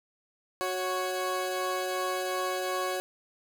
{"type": "tone pair together", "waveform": "20% pulse", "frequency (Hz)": [368.7, 554.4], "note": ["F#4", "C#5"], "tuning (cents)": [-6, 0], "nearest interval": "perfect fifth", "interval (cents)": 706, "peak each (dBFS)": -27, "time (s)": [0.61, 3], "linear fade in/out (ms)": 0, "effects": []}